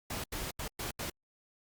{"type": "noise bursts at uneven times", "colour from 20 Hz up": "pink", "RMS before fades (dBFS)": -38, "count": 5, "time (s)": [[0.1, 0.24], [0.32, 0.51], [0.59, 0.68], [0.79, 0.91], [0.99, 1.1]], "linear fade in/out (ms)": 5, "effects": ["Opus 48 kbps"]}